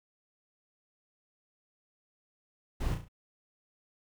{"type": "noise with echo", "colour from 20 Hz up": "brown", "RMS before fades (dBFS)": -32, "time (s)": [2.8, 2.95], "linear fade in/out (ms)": 10, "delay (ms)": 34, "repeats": 4, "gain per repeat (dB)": -6, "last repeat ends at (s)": 3.086, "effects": []}